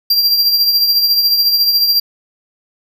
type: tone with tremolo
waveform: square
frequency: 4744 Hz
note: D8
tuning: 17 cents sharp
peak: -8 dBFS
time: 0.1-2 s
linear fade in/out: 5 ms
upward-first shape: triangle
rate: 14 Hz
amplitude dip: 55%
effects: none